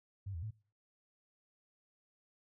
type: tone with pitch steps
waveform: sine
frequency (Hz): 98.3 / 82.5 / 108.6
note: G2 / E2 / A2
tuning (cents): +5 / +2 / -22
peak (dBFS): -39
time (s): 0.26-0.509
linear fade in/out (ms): 10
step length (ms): 83
effects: noise-tail reverb RT60 0.4 s tail -22 dB re dry